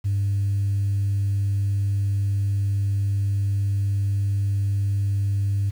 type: tone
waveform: sine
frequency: 99.8 Hz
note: G2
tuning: 32 cents sharp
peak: -18 dBFS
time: 0.04-5.71 s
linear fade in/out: 20 ms
effects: tanh soft clip ceiling -17 dBFS + 8-bit